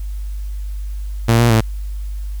sawtooth tone with pitch steps, 115.5 / 118.8 / 112.1 Hz, A#2 / A#2 / A2, -16 / +33 / +33 cents, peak -6 dBFS, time 1.28-1.61 s, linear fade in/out 10 ms, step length 110 ms, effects added 50 Hz sine -22 dBFS peak until 2.4 s + white hiss -49 dBFS RMS until 2.4 s

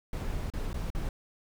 brown noise with dropouts, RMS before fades -33 dBFS, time 0.13-1.09 s, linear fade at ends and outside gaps 2 ms, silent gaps 0.502-0.536 / 0.731-0.742 / 0.903-0.949 s, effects none

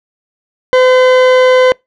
40% pulse tone, 510 Hz, C5, 44 cents flat, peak -4 dBFS, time 0.73-1.72 s, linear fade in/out 0 ms, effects noise-tail reverb RT60 0.2 s tail -26 dB re dry + low-pass 3000 Hz 12 dB/octave

